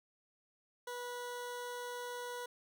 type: tone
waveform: 20% pulse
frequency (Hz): 488.6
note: B4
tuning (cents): -19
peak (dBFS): -36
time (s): 0.87-2.46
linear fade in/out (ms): 5
effects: none